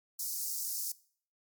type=high-pass noise; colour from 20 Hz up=white; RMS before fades=-36 dBFS; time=0.19-0.92 s; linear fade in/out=5 ms; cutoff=4900 Hz; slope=48 dB/octave; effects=noise-tail reverb RT60 0.5 s tail -20 dB re dry + MP3 96 kbps